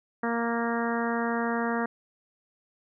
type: harmonic tone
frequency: 233.1 Hz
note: A#3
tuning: in tune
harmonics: 1 / 2 / 3 / 4 / 5 / 6 / 7 / 8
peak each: -29 / -32 / -34 / -35 / -36 / -37 / -37 / -38 dBFS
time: 0.23-1.86 s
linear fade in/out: 5 ms
effects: none